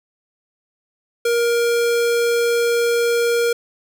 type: tone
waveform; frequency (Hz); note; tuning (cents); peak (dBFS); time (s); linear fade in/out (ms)
square; 470.9; A#4; +18; -16; 1.25-3.53; 5
effects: none